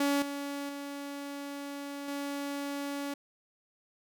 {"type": "tone with level steps", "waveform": "sawtooth", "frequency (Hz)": 282.9, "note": "C#4", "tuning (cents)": 35, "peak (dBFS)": [-22, -31, -34, -30], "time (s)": [0, 3.14], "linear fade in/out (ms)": 5, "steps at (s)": [0.22, 0.69, 2.08], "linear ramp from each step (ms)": 2, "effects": []}